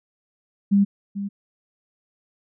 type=tone with echo; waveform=sine; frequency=200 Hz; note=G3; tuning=35 cents sharp; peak=-13 dBFS; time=0.71-0.85 s; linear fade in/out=20 ms; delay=440 ms; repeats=1; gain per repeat=-12 dB; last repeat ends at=1.29 s; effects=none